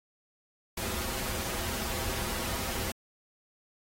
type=noise with comb filter; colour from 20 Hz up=pink; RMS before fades=-34 dBFS; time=0.77-2.92 s; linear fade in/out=5 ms; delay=6.8 ms; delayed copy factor=-0.75; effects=AAC 48 kbps